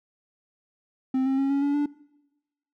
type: tone with pitch steps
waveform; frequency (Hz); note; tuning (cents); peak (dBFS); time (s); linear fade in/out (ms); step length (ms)
triangle; 261.6 / 267.3 / 273 / 278.9 / 284.9 / 291.1; C4 / C4 / C#4 / C#4 / C#4 / D4; 0 / +37 / -26 / +11 / +48 / -15; -19; 1.14-1.86; 5; 120
effects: noise-tail reverb RT60 1.0 s tail -22 dB re dry